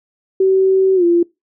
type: tone with pitch glide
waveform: sine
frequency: 381.4 to 343.7 Hz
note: G4 to F4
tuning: -47 to -28 cents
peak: -9 dBFS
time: 0.4-1.23 s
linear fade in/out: 5 ms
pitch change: -181 cents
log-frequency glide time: 0.95-1.04 s
effects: noise-tail reverb RT60 0.2 s tail -23 dB re dry